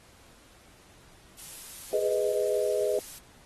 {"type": "noise", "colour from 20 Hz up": "blue", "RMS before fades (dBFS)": -42, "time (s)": [1.38, 3.19], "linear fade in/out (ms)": 10}
{"type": "chord", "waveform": "sine", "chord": "G# minor", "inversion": "none", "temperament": "just", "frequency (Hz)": [415.3, 498.4, 623], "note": ["G#4", "B4", "D#5"], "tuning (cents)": [0, 16, 2], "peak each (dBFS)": [-28, -29, -29], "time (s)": [1.93, 2.99], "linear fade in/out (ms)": 2}
{"effects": ["pink hiss -57 dBFS RMS until 3.45 s", "AAC 32 kbps"]}